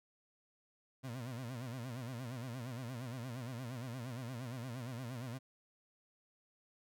30% pulse tone with vibrato, 123.47 Hz, B2, in tune, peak -39 dBFS, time 1.03-5.39 s, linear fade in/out 20 ms, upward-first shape sine, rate 8.6 Hz, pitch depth 140 cents each way, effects none

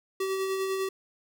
square tone with tremolo, 383.6 Hz, G4, 37 cents flat, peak -27 dBFS, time 0.2-0.89 s, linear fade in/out 5 ms, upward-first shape sine, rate 10 Hz, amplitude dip 30%, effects none

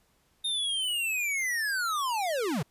square linear sweep, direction down, 3692 to 117.4 Hz, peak -28 dBFS, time 0.44-2.63 s, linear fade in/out 10 ms, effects pink hiss -68 dBFS RMS until 2.7 s + resampled to 32000 Hz

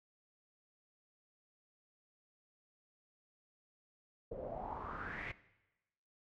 pink noise with low-pass filter sweep, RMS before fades -44 dBFS, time 4.31-5.32 s, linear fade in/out 10 ms, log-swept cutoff 480 to 2300 Hz, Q 5.9, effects noise-tail reverb RT60 1.0 s tail -18 dB re dry

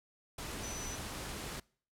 sine tone in noise, 5990 Hz, F#8, 20 cents sharp, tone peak -43 dBFS, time 0.63-0.96 s, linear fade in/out 5 ms, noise pink, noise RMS -42 dBFS, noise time 0.38-1.6 s, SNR -4 dB, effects noise-tail reverb RT60 0.5 s tail -25 dB re dry + low-pass 12000 Hz 12 dB/octave

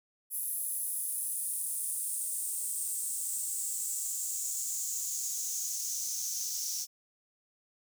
white noise with high-pass filter sweep, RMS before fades -35 dBFS, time 0.3-6.87 s, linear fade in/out 50 ms, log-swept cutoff 11000 to 5700 Hz, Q 4.9, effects none

